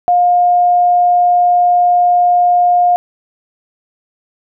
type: tone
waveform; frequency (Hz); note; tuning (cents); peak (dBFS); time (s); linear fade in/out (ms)
sine; 710; F5; +28; -7; 0.08-2.96; 0
effects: none